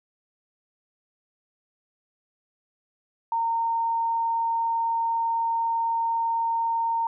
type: tone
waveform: sine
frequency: 918 Hz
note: A#5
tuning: 27 cents flat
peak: -22 dBFS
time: 3.32-7.07 s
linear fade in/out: 2 ms
effects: none